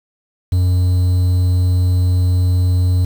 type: tone with quantisation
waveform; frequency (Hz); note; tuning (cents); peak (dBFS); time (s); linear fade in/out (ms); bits
triangle; 90.4; F#2; -40; -9; 0.52-3.05; 5; 6
effects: none

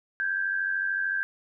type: tone pair together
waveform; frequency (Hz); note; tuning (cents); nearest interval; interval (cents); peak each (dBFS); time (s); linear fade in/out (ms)
sine; 1570.6 / 1664; G6 / G#6; +3 / +3; minor second; 100; -26 / -32; 0.2-1.23; 0
effects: none

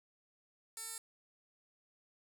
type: tone with band-pass filter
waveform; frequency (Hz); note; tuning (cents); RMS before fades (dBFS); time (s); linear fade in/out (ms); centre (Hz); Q
15% pulse; 449.9; A4; +39; -45; 0.77-0.98; 2; 9400; 3.4
effects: none

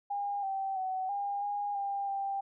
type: tone with pitch steps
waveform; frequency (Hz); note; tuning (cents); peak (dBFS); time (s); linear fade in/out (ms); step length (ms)
sine; 809 / 776 / 753 / 806 / 817 / 798 / 789; G#5 / G5 / F#5 / G5 / G#5 / G5 / G5; -46 / -18 / +30 / +48 / -29 / +31 / +11; -31; 0.1-2.41; 10; 330
effects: none

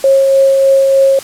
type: tone with tremolo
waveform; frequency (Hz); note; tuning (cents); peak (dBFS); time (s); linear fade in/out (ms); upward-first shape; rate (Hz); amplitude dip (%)
sine; 542; C#5; -39; -4; 0.04-1.19; 2; triangle; 3.3; 30
effects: white hiss -30 dBFS RMS until 1.23 s + low-pass 11000 Hz 12 dB/octave

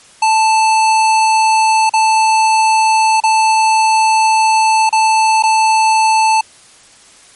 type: tone with dropouts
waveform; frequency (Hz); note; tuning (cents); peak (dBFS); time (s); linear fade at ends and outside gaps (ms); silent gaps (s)
square; 880; A5; 0; -9; 0.22-6.41; 5; 1.895-1.936 / 3.203-3.236 / 4.893-4.926 / 5.425-5.435
effects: white hiss -43 dBFS RMS until 7.35 s + MP3 48 kbps

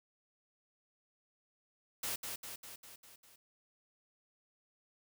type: noise with echo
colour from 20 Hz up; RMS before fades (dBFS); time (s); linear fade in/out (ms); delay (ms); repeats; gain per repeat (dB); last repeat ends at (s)
white; -38; 2.03-2.16; 5; 200; 6; -4; 3.36
effects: none

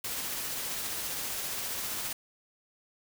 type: noise with tremolo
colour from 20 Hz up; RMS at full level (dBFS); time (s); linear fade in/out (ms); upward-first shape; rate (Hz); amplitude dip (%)
white; -34; 0.04-2.13; 5; triangle; 15; 25
effects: none

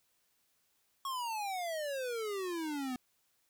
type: exponential sweep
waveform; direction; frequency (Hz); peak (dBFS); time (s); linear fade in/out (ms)
square; down; 1106 to 246.9; -36; 1.05-2.96; 2
effects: white hiss -75 dBFS RMS until 3.49 s

